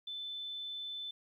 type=tone; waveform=sine; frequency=3520 Hz; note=A7; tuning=in tune; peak=-39 dBFS; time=0.07-1.11 s; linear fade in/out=5 ms; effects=12-bit